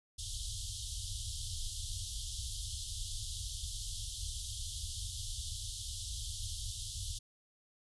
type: band-stop noise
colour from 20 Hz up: pink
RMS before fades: -40 dBFS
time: 0.18-7.19 s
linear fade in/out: 10 ms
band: 110 to 3100 Hz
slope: 96 dB/octave
effects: resampled to 24000 Hz